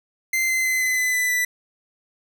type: tone with pitch steps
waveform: 45% pulse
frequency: 2078 / 2061 / 2045 / 2028 / 2012 / 1995.7 / 1979.6 Hz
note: C7 / C7 / C7 / B6 / B6 / B6 / B6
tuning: -12 / -27 / -40 / +45 / +32 / +18 / +4 cents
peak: -19 dBFS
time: 0.33-1.45 s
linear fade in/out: 5 ms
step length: 160 ms
effects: none